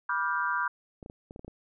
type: chord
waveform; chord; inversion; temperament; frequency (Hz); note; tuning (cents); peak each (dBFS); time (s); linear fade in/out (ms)
sine; G dominant seventh; first; just; 980 / 1176 / 1411.2 / 1568; B5 / D6 / F6 / G6; -14 / +2 / +18 / 0; -32; 0.09-0.68; 5
type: clicks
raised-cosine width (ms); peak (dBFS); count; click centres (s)
2; -30; 8; 1.028 / 1.061 / 1.099 / 1.309 / 1.361 / 1.394 / 1.447 / 1.48
effects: none